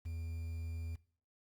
triangle tone with quantisation, 82.41 Hz, E2, in tune, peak -37 dBFS, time 0.05-0.96 s, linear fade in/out 10 ms, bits 10, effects noise-tail reverb RT60 0.5 s tail -20 dB re dry + Opus 48 kbps

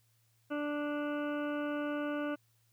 harmonic tone, 293.7 Hz, D4, in tune, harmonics 1 / 2 / 3 / 4 / 5 / 7 / 8 / 9 / 10, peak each -35 / -38 / -50 / -45 / -43 / -57 / -59 / -53 / -56 dBFS, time 0.5-2.36 s, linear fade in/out 20 ms, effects added 114 Hz sine -70 dBFS peak until 2.72 s + white hiss -74 dBFS RMS until 2.72 s

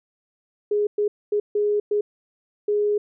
sine tone bursts at uneven times, 415.3 Hz, G#4, in tune, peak -18 dBFS, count 6, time 0.71-0.87 / 0.98-1.08 / 1.32-1.4 / 1.55-1.8 / 1.91-2.01 / 2.68-2.98 s, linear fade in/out 5 ms, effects none

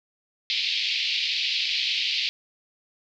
white band-pass noise, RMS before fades -26 dBFS, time 0.5-2.29 s, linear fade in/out 0 ms, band 2300 to 4600 Hz, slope 48 dB/octave, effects none

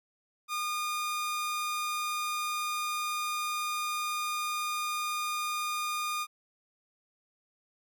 sawtooth tone, 1218 Hz, D#6, 37 cents flat, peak -27 dBFS, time 0.48-6.27 s, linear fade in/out 50 ms, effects none

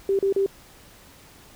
sine tone bursts, 392 Hz, G4, in tune, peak -18 dBFS, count 3, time 0.09-0.462 s, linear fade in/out 2 ms, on 100 ms, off 36 ms, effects pink hiss -50 dBFS RMS until 1.55 s

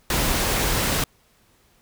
pink noise, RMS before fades -22 dBFS, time 0.1-1.04 s, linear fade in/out 2 ms, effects pink hiss -60 dBFS RMS until 1.81 s

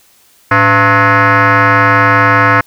sine tone with frequency modulation, 110 Hz, A2, in tune, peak -4 dBFS, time 0.51-2.61 s, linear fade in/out 5 ms, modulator 395 Hz, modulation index 4.5, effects tanh soft clip ceiling -1 dBFS + white hiss -48 dBFS RMS until 2.66 s

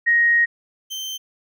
sine / 30% pulse tone pair in turn, 1876 / 3111 Hz, A#6 / G7, +11 / -14 cents, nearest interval major sixth, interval 875 cents, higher second, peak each -13 / -24 dBFS, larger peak first, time 0.06-0.46 / 0.9-1.18 s, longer first, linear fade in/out 20 ms, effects none

